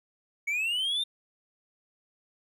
triangle linear sweep, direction up, 2217 to 3652 Hz, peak -25 dBFS, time 0.47-1.04 s, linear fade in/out 10 ms, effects none

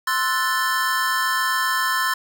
square chord, F# half-diminished seventh, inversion second, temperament equal, 1046.5 / 1318.5 / 1480 / 1760 Hz, C6 / E6 / F#6 / A6, 0 / 0 / 0 / 0 cents, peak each -24 / -28 / -29 / -24 dBFS, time 0.07-2.14 s, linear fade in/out 5 ms, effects none

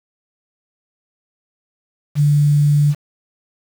sine tone with quantisation, 146.4 Hz, D3, 5 cents flat, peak -10 dBFS, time 2.15-2.95 s, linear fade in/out 50 ms, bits 6, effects none

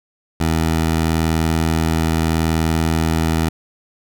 15% pulse tone, 80.8 Hz, E2, 34 cents flat, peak -9 dBFS, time 0.4-3.49 s, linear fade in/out 5 ms, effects none

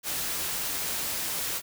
white noise, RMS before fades -31 dBFS, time 0.03-1.62 s, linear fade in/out 50 ms, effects none

